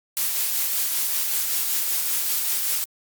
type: noise with tremolo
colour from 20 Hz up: blue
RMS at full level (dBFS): -22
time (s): 0.17-2.84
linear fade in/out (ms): 0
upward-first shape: triangle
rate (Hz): 5.2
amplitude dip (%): 35
effects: Opus 48 kbps